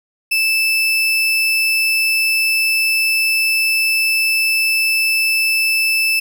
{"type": "tone", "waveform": "35% pulse", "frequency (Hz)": 2635, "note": "E7", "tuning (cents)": -1, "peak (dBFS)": -12, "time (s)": [0.31, 6.2], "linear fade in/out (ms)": 10, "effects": []}